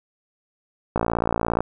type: click train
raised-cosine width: 1 ms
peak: -7 dBFS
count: 38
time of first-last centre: 0.96-1.606 s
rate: 57.3 Hz
effects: none